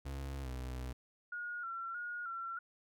35% pulse tone with pitch glide, 68.1 to 63.17 Hz, C#2 to B1, -30 to +40 cents, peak -38 dBFS, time 0.05-0.93 s, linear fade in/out 10 ms, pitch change -130 cents, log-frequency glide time 0.42-0.48 s
sine tone with vibrato, 1396.9 Hz, F6, in tune, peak -39 dBFS, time 1.32-2.59 s, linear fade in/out 5 ms, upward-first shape square, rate 1.6 Hz, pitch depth 50 cents each way
effects none

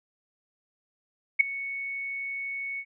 sine tone with ADSR envelope, 2217 Hz, C#7, in tune, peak -12 dBFS, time 1.39-2.85 s, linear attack 15 ms, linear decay 8 ms, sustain -19 dB, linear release 61 ms, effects none

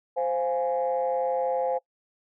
sine chord, F minor, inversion second, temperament equal with one note detuned, 521.7 / 698.5 / 830.6 Hz, C5 / F5 / Ab5, -5 / 0 / 0 cents, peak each -25 / -30 / -29 dBFS, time 0.16-1.79 s, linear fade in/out 20 ms, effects noise-tail reverb RT60 0.1 s tail -23 dB re dry + tanh soft clip ceiling -16 dBFS

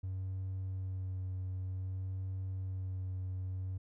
triangle tone with vibrato, 94 Hz, F#2, 28 cents sharp, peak -33 dBFS, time 0.03-3.78 s, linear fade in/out 10 ms, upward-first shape sine, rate 0.54 Hz, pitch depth 15 cents each way, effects tanh soft clip ceiling -31 dBFS

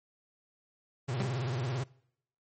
45% pulse tone with vibrato, 126.8 Hz, B2, 46 cents sharp, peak -31 dBFS, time 1.08-1.84 s, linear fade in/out 10 ms, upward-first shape sine, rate 18 Hz, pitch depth 180 cents each way
sawtooth tone with exponential decay, 195.8 Hz, G3, 2 cents flat, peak -26 dBFS, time 1.2-1.38 s, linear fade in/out 2 ms, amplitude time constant 39 ms
effects noise-tail reverb RT60 0.7 s tail -23 dB re dry + MP3 32 kbps

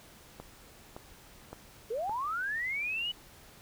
click train, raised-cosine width 1 ms, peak -28 dBFS, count 4, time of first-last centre 0.4-2.095 s, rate 1.77 Hz
sine linear sweep, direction up, 415.3 to 2987 Hz, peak -31 dBFS, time 1.9-3.12 s, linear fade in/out 10 ms
effects pink hiss -55 dBFS RMS until 3.61 s

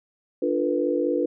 sine chord, B half-diminished seventh, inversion first, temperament equal with one note detuned, 293.7 / 349.2 / 449.2 / 493.9 Hz, D4 / F4 / A4 / B4, 0 / 0 / +36 / 0 cents, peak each -26 / -26 / -29 / -25 dBFS, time 0.42-1.26 s, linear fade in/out 5 ms, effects none

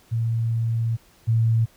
sine tone pair in turn, 114.6 / 113.55 Hz, A#2 / A#2, -29 / -45 cents, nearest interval unison, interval 16 cents, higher first, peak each -20 / -16 dBFS, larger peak second, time 0.11-0.97 / 1.27-1.66 s, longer first, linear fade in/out 20 ms, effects pink hiss -56 dBFS RMS until 1.76 s

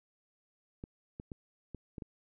clicks, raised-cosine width 3 ms, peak -29 dBFS, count 6, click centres 0.839 / 1.199 / 1.318 / 1.747 / 1.982 / 2.022 s, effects none

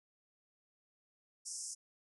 pink band-pass noise, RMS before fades -44 dBFS, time 1.45-1.75 s, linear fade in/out 20 ms, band 5200 to 10000 Hz, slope 96 dB/octave, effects none

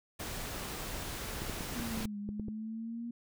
pink noise, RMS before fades -40 dBFS, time 0.19-2.06 s, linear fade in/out 10 ms
clicks, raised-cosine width 3 ms, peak -27 dBFS, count 11, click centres 1.419 / 1.497 / 1.608 / 1.724 / 1.799 / 1.975 / 2.006 / 2.054 / 2.29 / 2.397 / 2.484 s
sine exponential two-way sweep, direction down then up, 242.1 to 203.1 to 237.6 Hz, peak -37 dBFS, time 1.75-3.11 s, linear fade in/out 5 ms, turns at 2.18 s
effects none

